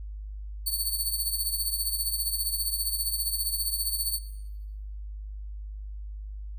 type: tone with tremolo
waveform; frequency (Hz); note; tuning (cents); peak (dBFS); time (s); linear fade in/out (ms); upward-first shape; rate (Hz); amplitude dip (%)
5% pulse; 4474; C#8; +15; -17; 0.66-4.19; 10; triangle; 15; 70
effects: noise-tail reverb RT60 1.0 s tail -18 dB re dry + added 51 Hz sine -35 dBFS peak until 6.58 s